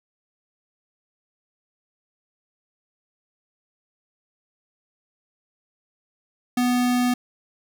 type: tone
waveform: square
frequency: 246.9 Hz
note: B3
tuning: in tune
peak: -19 dBFS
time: 6.57-7.14 s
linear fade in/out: 5 ms
effects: none